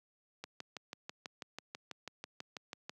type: click train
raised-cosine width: 0.2 ms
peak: -25 dBFS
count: 16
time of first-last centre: 0.44-2.895 s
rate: 6.11 Hz
effects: high-pass 150 Hz 12 dB/octave